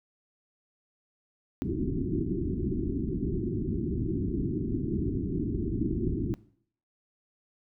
white low-pass noise, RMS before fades -30 dBFS, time 1.62-6.34 s, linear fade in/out 0 ms, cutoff 380 Hz, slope 96 dB/octave, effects noise-tail reverb RT60 0.6 s tail -20 dB re dry

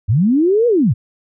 sine linear two-way sweep, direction up then down, 87.31 to 493.9 to 87.31 Hz, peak -10 dBFS, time 0.08-0.94 s, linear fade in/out 20 ms, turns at 0.67 s, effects none

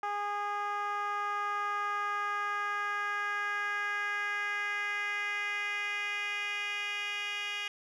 10% pulse tone with band-pass filter sweep, 410.5 Hz, G#4, 20 cents flat, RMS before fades -34 dBFS, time 0.03-7.68 s, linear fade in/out 2 ms, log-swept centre 950 to 2900 Hz, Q 2.6, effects none

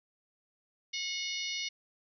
harmonic tone, 727 Hz, F#5, 31 cents flat, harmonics 3 / 4 / 5 / 6 / 7 / 8, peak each -39 / -40 / -41 / -42 / -42 / -43 dBFS, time 0.93-1.69 s, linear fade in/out 10 ms, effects none

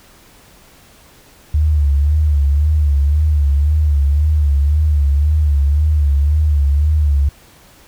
sine tone with vibrato, 73.42 Hz, D2, in tune, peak -10 dBFS, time 1.54-7.29 s, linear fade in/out 5 ms, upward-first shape sine, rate 1.9 Hz, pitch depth 82 cents each way, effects pink hiss -46 dBFS RMS until 7.87 s

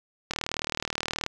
click train, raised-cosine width 0.2 ms, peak -11 dBFS, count 38, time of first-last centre 0.31-1.264 s, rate 38.8 Hz, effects none

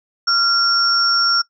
sine tone pair together, 1381 / 5486 Hz, F6 / F8, -20 / -32 cents, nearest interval 2 octaves, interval 2388 cents, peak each -16 dBFS, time 0.27-1.42 s, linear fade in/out 10 ms, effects noise-tail reverb RT60 0.1 s tail -20 dB re dry

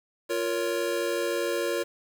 square chord, Bb minor, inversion second, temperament just, 349.6 / 466.2 / 559.4 Hz, F4 / Bb4 / Db5, +2 / 0 / +16 cents, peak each -31 dBFS, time 0.29-1.84 s, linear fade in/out 20 ms, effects 8-bit

